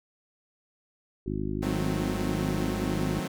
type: harmonic tone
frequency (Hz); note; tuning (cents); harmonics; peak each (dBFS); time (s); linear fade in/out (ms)
51.3; G#1; -21; 1 / 2 / 3 / 4 / 5 / 6 / 7; -36 / -36 / -36 / -36 / -36 / -36 / -36; 1.26-3.2; 5
type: chord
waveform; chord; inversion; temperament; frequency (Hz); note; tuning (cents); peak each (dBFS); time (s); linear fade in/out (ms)
sawtooth; D# diminished seventh; none; equal with one note detuned; 155.56 / 184.46 / 220 / 261.6; D#3 / F#3 / A3 / C4; 0 / -5 / 0 / 0; -32 / -30 / -34 / -32; 1.62-3.28; 10
effects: none